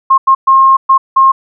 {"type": "tone bursts at uneven times", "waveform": "sine", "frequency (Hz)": 1070, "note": "C6", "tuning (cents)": 38, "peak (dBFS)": -3, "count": 5, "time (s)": [[0.1, 0.18], [0.27, 0.35], [0.47, 0.77], [0.89, 0.98], [1.16, 1.32]], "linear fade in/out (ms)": 10, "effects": []}